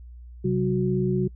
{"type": "tone cluster", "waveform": "sine", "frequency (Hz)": [133.5, 190.1, 366.7], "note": ["C3", "F#3", "F#4"], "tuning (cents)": [35, 47, -15], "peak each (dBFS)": -25, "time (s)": [0.44, 1.28], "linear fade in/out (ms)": 10, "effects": ["noise-tail reverb RT60 0.1 s tail -26 dB re dry", "added 60 Hz sine -40 dBFS peak until 1.35 s"]}